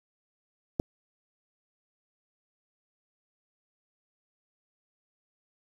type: clicks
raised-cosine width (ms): 2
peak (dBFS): -30 / -12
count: 2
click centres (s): 0.796 / 0.799
effects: 8-bit